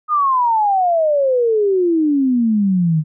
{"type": "exponential sweep", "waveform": "sine", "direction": "down", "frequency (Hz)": [1249, 150.4], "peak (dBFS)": -12, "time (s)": [0.08, 3.04], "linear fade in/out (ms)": 50, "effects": []}